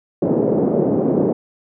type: band-pass noise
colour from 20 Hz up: white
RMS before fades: -17 dBFS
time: 0.22-1.33 s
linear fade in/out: 5 ms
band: 150 to 490 Hz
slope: 24 dB/octave
effects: none